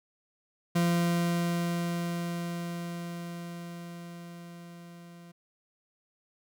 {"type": "tone with level ramp", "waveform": "40% pulse", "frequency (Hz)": 171.9, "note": "F3", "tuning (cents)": -27, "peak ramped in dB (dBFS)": [-22, -47], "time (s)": [0.75, 5.32], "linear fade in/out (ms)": 10, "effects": []}